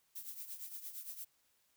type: noise with tremolo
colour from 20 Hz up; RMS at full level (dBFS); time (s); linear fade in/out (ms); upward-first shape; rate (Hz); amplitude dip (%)
violet; -44; 0.15-1.25; 10; triangle; 8.7; 75
effects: white hiss -75 dBFS RMS until 1.76 s